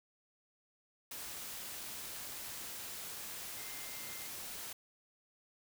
sine tone in noise, 2092 Hz, C7, 1 cent flat, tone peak -54 dBFS, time 3.57-4.27 s, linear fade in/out 5 ms, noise white, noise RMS -45 dBFS, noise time 1.11-4.73 s, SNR -12 dB, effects none

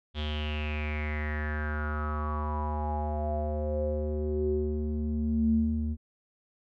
square tone with low-pass filter sweep, 75.5 Hz, D2, 48 cents sharp, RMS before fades -30 dBFS, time 0.14-5.97 s, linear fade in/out 50 ms, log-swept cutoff 3400 to 180 Hz, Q 8.2, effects none

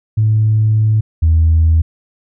sine tone pair in turn, 108.6 / 80.8 Hz, A2 / E2, -22 / -34 cents, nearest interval perfect fourth, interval 512 cents, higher first, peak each -8 / -6 dBFS, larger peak second, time 0.17-1.01 / 1.22-1.82 s, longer first, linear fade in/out 10 ms, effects tanh soft clip ceiling -4 dBFS

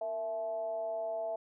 sine tone with frequency modulation, 662 Hz, E5, 7 cents sharp, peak -33 dBFS, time 0.01-1.36 s, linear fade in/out 5 ms, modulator 201 Hz, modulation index 0.47, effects none

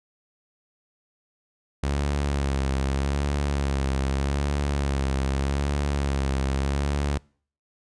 sawtooth tone with vibrato, 69.4 Hz, C#2, 3 cents sharp, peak -19 dBFS, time 1.83-7.18 s, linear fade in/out 5 ms, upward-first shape sine, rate 0.82 Hz, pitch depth 56 cents each way, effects noise-tail reverb RT60 0.5 s tail -26 dB re dry + resampled to 22050 Hz

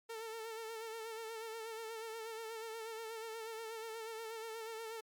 sawtooth tone with vibrato, 448.5 Hz, A4, 33 cents sharp, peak -39 dBFS, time 0.09-5.01 s, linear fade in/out 10 ms, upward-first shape sine, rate 8.3 Hz, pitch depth 45 cents each way, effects MP3 96 kbps

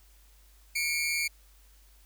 sawtooth tone pair together, 2200 / 2357 Hz, C#7 / D7, -14 / +6 cents, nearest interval minor second, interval 120 cents, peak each -27 dBFS, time 0.75-1.28 s, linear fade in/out 10 ms, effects added 50 Hz sine -56 dBFS peak until 2.05 s + white hiss -63 dBFS RMS until 2.05 s

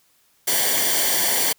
white noise with comb filter, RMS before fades -20 dBFS, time 0.47-1.53 s, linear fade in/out 10 ms, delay 0.77 ms, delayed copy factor -0.7, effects white hiss -61 dBFS RMS until 1.58 s

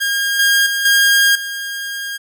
sawtooth tone with level steps, 1619 Hz, G#6, 45 cents flat, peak -12 / -7 / -13 / -6 / -19 dBFS, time 0-2.18 s, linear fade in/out 20 ms, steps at 0.39 / 0.66 / 0.85 / 1.35 s, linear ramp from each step 5 ms, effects none

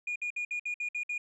sine tone bursts, 2438 Hz, D#7, 36 cents flat, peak -29 dBFS, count 8, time 0.07-1.18 s, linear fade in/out 5 ms, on 88 ms, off 58 ms, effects tanh soft clip ceiling -29 dBFS

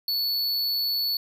square tone, 4435 Hz, C#8, in tune, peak -24 dBFS, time 0.08-1.17 s, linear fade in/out 2 ms, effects none

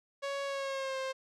sawtooth tone with pitch glide, 557 to 528.5 Hz, C#5 to C5, +8 to +17 cents, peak -30 dBFS, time 0.22-1.13 s, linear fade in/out 20 ms, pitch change -91 cents, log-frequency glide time 0.45-0.98 s, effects low-pass 6000 Hz 12 dB/octave

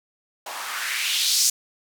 blue noise with band-pass filter sweep, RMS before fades -24 dBFS, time 0.46-1.5 s, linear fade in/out 5 ms, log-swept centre 750 to 6400 Hz, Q 2.3, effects none

